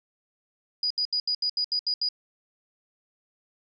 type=tone bursts; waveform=sine; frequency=4913 Hz; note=D#8; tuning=23 cents flat; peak=-23 dBFS; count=9; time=0.83-2.088 s; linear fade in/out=2 ms; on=74 ms; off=74 ms; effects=none